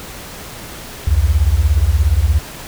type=beating tone pair; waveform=sine; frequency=65.1 / 82.1 Hz; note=C2 / E2; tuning=-8 / -6 cents; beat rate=17 Hz; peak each=-13 dBFS; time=1.07-2.39 s; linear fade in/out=5 ms; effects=pink hiss -32 dBFS RMS until 2.67 s